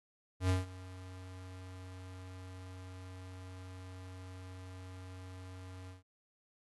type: tone with ADSR envelope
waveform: square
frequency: 92.5 Hz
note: F#2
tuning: in tune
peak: -27 dBFS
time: 0.4-6.03 s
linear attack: 94 ms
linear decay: 160 ms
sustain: -20 dB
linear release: 140 ms
effects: AAC 32 kbps